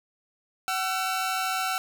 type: tone pair together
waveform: sawtooth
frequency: 754 / 1343.5 Hz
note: F#5 / E6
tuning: +32 / +33 cents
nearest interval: minor seventh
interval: 1001 cents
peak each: -25 / -25 dBFS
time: 0.68-1.78 s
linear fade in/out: 0 ms
effects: none